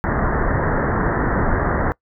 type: low-pass noise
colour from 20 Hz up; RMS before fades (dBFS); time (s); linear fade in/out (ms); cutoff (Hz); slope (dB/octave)
pink; -19; 0.04-1.92; 0; 1900; 96
effects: noise-tail reverb RT60 0.1 s tail -23 dB re dry